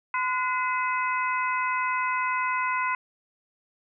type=harmonic tone with a mistuned harmonic; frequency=510 Hz; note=C5; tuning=44 cents flat; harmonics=2 / 3 / 4 / 5; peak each=-26 / -31 / -31 / -34 dBFS; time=0.14-2.95 s; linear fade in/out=2 ms; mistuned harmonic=3; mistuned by=-79 cents; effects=none